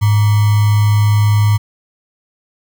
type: tone with sample-and-hold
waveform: sine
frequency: 104.8 Hz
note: G#2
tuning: 16 cents sharp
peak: -8 dBFS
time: 0.01-1.58 s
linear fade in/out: 20 ms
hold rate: 1050 Hz
effects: none